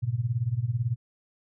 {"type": "tone with tremolo", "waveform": "sine", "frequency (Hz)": 118.8, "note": "A#2", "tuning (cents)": 33, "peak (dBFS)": -21, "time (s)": [0.02, 0.96], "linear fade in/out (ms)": 20, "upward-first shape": "sine", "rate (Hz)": 18, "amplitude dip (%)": 85, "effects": []}